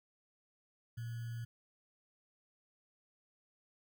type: tone with sample-and-hold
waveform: sine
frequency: 116.54 Hz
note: A#2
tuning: in tune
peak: -39 dBFS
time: 0.97-1.45 s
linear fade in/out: 10 ms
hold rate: 1575 Hz
effects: none